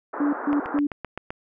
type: band-pass noise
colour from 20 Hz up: white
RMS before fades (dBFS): -32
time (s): 0.13-0.79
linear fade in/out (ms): 5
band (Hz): 260 to 1500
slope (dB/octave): 48
type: tone bursts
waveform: sine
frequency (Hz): 290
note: D4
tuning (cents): -22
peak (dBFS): -19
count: 3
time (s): 0.2-0.87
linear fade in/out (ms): 5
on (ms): 130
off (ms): 140
type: click train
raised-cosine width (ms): 0.5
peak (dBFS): -16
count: 7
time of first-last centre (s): 0.53-1.305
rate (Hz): 7.74
effects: none